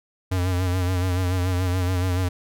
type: tone with vibrato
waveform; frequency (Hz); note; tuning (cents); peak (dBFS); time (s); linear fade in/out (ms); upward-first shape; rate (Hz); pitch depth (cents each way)
square; 91; F#2; -28; -21; 0.31-2.29; 10; sine; 7; 51
effects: none